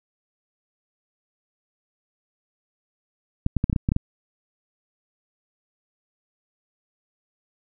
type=clicks; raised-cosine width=5 ms; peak=-8 dBFS; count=9; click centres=3.464 / 3.567 / 3.641 / 3.698 / 3.729 / 3.762 / 3.889 / 3.919 / 3.964 s; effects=none

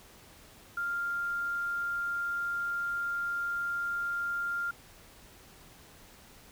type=tone with quantisation; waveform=sine; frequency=1396.9 Hz; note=F6; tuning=in tune; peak=-30 dBFS; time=0.77-4.71 s; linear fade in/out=5 ms; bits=9; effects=pink hiss -55 dBFS RMS until 6.51 s

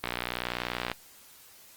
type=click train; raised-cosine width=0.3 ms; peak=-13 dBFS; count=54; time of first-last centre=0.04-0.916 s; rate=60.5 Hz; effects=white hiss -54 dBFS RMS until 1.76 s + Opus 24 kbps

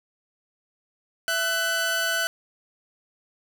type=tone pair together; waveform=sawtooth; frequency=665 / 1500.7 Hz; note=E5 / F#6; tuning=+15 / +24 cents; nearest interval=octave + major second; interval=1409 cents; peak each=-26 / -20 dBFS; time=1.28-2.27 s; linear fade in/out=0 ms; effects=none

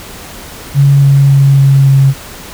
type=tone with pitch steps; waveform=sine; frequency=140 / 139.03 / 138.07 / 137.12 / 136.17 Hz; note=C#3 / C#3 / C#3 / C#3 / C#3; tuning=+18 / +5 / -7 / -18 / -31 cents; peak=-3 dBFS; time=0.74-2.14 s; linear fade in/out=50 ms; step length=280 ms; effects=pink hiss -29 dBFS RMS until 2.53 s

